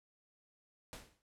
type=noise with exponential decay; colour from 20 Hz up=pink; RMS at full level=-45 dBFS; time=0.93-1.22 s; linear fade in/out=0 ms; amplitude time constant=63 ms; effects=low-pass 11000 Hz 12 dB/octave